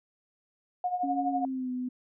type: tone with tremolo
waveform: sine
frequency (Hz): 722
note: F#5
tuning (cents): -43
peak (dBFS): -24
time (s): 0.84-1.45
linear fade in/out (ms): 2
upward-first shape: triangle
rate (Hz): 12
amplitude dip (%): 80
type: tone with pitch glide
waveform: sine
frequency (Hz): 277.2 to 251.3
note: C#4 to B3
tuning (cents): 0 to +30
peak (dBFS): -30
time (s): 1.03-1.89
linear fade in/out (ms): 10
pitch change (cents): -170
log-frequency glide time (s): 1.29-1.71
effects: none